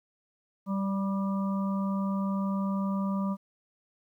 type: harmonic tone with a mistuned harmonic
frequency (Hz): 195.2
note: G3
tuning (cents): -7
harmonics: 1 / 3 / 5 / 6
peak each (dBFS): -27 / -40 / -40 / -40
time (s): 0.66-3.37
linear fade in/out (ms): 50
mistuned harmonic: 6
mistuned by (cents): +26
effects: 11-bit